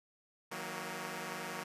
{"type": "chord", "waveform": "5% pulse", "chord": "D# minor", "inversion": "none", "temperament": "equal with one note detuned", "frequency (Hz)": [159.11, 185, 233.1], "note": ["D#3", "F#3", "A#3"], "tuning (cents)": [39, 0, 0], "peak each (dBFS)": [-34, -32, -33], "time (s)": [0.51, 1.64], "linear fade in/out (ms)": 10, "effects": ["resampled to 32000 Hz"]}